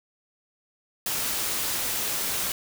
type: noise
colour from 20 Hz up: white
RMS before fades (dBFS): -28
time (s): 1.06-2.52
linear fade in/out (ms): 2
effects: none